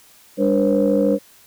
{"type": "tone cluster", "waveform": "sine", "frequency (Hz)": [200.1, 292.4, 485, 538], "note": ["G3", "D4", "B4", "C5"], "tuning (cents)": [36, -7, -31, 48], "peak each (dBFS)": -19, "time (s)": [0.37, 1.19], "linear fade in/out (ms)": 50, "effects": ["tanh soft clip ceiling -6 dBFS", "white hiss -50 dBFS RMS until 1.46 s"]}